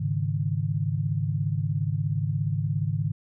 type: chord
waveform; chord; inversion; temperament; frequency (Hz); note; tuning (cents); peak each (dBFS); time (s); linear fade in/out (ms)
sine; Ab suspended fourth; none; equal; 103.83 / 138.59 / 155.56; Ab2 / Db3 / Eb3; 0 / 0 / 0; -28; 0-3.12; 10
effects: none